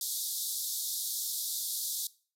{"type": "band-pass noise", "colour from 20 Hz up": "white", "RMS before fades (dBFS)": -35, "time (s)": [0.01, 2.07], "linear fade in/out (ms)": 2, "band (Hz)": [3500, 15000], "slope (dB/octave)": 96, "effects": ["noise-tail reverb RT60 0.4 s tail -20 dB re dry"]}